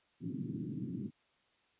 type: band-pass noise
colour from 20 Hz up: white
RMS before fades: -40 dBFS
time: 0.2-1.11 s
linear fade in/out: 50 ms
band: 110 to 310 Hz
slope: 48 dB/octave
effects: white hiss -72 dBFS RMS until 1.79 s + resampled to 8000 Hz